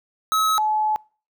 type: tone pair in turn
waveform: square / sine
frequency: 1285 / 857.6 Hz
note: E6 / A5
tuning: -45 / -45 cents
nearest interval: perfect fifth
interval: 700 cents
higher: first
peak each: -18 dBFS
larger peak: neither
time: 0.32-0.58 / 0.58-0.96 s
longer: second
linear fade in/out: 0 ms
effects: noise-tail reverb RT60 0.4 s tail -26 dB re dry